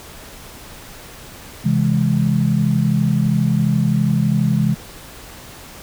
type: chord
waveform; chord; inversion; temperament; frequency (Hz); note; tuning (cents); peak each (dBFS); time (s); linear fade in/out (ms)
sine; C augmented; none; equal with one note detuned; 132.79 / 164.81 / 207.7; C3 / E3 / G#3; +26 / 0 / 0; -18; 1.64-4.75; 20
effects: pink hiss -38 dBFS RMS until 5.82 s